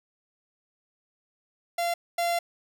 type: tone pair in turn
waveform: 45% pulse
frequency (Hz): 688 / 688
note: F5 / F5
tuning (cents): -26 / -26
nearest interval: unison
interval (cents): 0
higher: neither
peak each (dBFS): -25 / -24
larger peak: second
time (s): 1.78-1.94 / 2.18-2.39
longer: second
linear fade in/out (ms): 5
effects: none